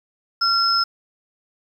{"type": "tone pair together", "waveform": "sine", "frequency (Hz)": [1370, 5187], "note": ["F6", "E8"], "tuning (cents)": [-34, -29], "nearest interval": "octave + major seventh", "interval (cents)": 2305, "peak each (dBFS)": [-19, -18], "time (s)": [0.41, 0.84], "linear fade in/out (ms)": 10, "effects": ["8-bit"]}